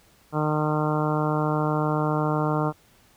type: harmonic tone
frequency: 152.3 Hz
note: D#3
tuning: 37 cents flat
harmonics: 1 / 2 / 3 / 4 / 5 / 6 / 7 / 8 / 9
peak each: -25 / -28 / -30 / -31 / -32 / -33 / -33 / -34 / -35 dBFS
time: 0.32-2.73 s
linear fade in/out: 50 ms
effects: pink hiss -58 dBFS RMS until 3.16 s